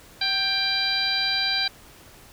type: harmonic tone with a mistuned harmonic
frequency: 790 Hz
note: G5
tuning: 13 cents sharp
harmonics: 1 / 2 / 3 / 4 / 5 / 6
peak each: -34 / -29 / -30 / -33 / -25 / -27 dBFS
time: 0.21-1.68 s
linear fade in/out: 5 ms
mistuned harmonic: 1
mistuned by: -41 cents
effects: pink hiss -49 dBFS RMS until 2.32 s